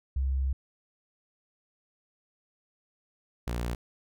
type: tone pair in turn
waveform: sine / sawtooth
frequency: 66.6 / 59.33 Hz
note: C2 / A#1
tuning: +31 / +31 cents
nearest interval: major second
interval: 200 cents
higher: first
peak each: -25 / -26 dBFS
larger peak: first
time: 0.16-0.53 / 3.47-3.75 s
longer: first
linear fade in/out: 5 ms
effects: none